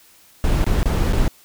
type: noise with dropouts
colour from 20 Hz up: brown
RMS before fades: -17 dBFS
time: 0.44-1.28 s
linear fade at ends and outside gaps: 0 ms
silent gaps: 0.642-0.665 / 0.83-0.857 / 1.125-1.133 s
effects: white hiss -51 dBFS RMS until 1.44 s